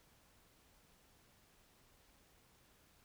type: silence
effects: pink hiss -69 dBFS RMS until 3.04 s